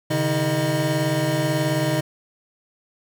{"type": "tone cluster", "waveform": "square", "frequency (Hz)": [133.8, 152.3, 318.8, 614], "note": ["C3", "D#3", "D#4", "D#5"], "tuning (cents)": [39, -37, 42, -23], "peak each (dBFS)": -26, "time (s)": [0.1, 2.01], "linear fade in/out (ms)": 10, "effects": []}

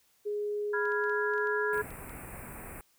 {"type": "tone with pitch glide", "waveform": "sine", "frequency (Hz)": [415.3, 421.8], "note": ["G#4", "G#4"], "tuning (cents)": [0, 27], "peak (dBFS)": -30, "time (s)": [0.25, 1.83], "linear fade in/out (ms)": 20, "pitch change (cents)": 27, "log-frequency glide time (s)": [0.68, 1.67]}
{"type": "chord", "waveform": "sine", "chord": "F diminished", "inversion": "second", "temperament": "equal", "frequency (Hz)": [987.8, 1396.9, 1661.2], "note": ["Cb6", "F6", "Ab6"], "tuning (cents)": [0, 0, 0], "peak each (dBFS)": [-36, -35, -32], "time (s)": [0.73, 1.82], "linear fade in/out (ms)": 10}
{"type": "clicks", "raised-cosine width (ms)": 0.2, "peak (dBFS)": -36, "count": 11, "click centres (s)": [0.855, 0.92, 1.04, 1.096, 1.337, 1.38, 1.472, 1.744, 1.779, 1.906, 2.095]}
{"type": "band-stop noise", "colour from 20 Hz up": "pink", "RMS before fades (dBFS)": -44, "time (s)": [1.73, 2.81], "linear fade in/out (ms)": 0, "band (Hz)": [2600, 7900], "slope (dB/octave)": 96}
{"effects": ["white hiss -68 dBFS RMS until 2.98 s"]}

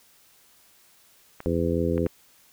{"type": "clicks", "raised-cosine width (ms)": 0.5, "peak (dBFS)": -22, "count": 3, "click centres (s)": [1.404, 1.979, 2.063]}
{"type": "harmonic tone", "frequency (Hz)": 84.3, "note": "E2", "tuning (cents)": 39, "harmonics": [1, 2, 3, 4, 5, 6], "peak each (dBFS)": [-29, -29, -29, -29, -29, -29], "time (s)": [1.46, 2.07], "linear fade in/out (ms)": 0}
{"effects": ["white hiss -58 dBFS RMS until 2.52 s"]}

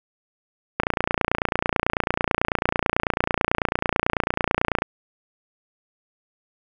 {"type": "click train", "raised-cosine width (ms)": 0.5, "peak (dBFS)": -4, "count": 118, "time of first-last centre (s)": [0.8, 4.821], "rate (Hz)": 29.1, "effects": []}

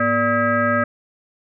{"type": "tone with frequency modulation", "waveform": "sine", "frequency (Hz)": 930, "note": "A#5", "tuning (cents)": -4, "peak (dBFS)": -15, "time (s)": [0, 0.84], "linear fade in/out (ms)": 5, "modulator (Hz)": 345, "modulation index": 2.4, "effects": []}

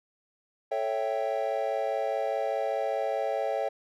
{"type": "chord", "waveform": "triangle", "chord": "A dominant seventh", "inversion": "none", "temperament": "equal", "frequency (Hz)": [440, 554.4, 659.3, 784], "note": ["A4", "C#5", "E5", "G5"], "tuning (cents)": [0, 0, 0, 0], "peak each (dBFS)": [-33, -29, -30, -31], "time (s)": [0.71, 3.69], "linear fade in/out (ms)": 10, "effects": []}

